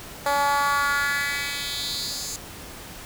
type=tone with high-pass filter sweep; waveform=10% pulse; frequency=284.1 Hz; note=C#4; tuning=43 cents sharp; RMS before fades=-25 dBFS; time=0.26-2.36 s; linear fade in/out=2 ms; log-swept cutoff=670 to 6300 Hz; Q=2.9; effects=pink hiss -40 dBFS RMS until 3.05 s